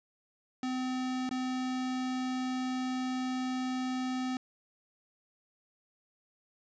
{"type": "tone with dropouts", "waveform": "square", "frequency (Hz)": 256, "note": "C4", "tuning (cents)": -38, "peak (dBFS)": -32, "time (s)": [0.63, 4.37], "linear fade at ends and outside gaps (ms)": 2, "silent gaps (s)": [1.292, 1.311], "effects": ["resampled to 16000 Hz", "11-bit"]}